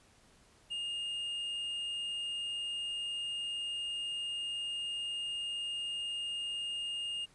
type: tone with tanh clipping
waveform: sine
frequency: 2833 Hz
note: F7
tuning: 24 cents sharp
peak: -36 dBFS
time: 0.7-7.26 s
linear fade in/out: 20 ms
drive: 4 dB
effects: pink hiss -64 dBFS RMS until 7.34 s + resampled to 24000 Hz